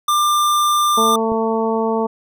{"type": "tone", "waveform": "square", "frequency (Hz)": 1192, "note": "D6", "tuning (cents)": 25, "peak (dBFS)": -14, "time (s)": [0.08, 1.16], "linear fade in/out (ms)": 5}
{"type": "harmonic tone", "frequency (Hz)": 223.9, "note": "A3", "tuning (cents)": 30, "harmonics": [1, 2, 3, 4, 5], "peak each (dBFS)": [-21, -19, -25, -23, -28], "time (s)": [0.97, 2.07], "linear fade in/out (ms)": 10}
{"type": "click", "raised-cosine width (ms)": 3, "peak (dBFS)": -18, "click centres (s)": 1.319}
{"effects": []}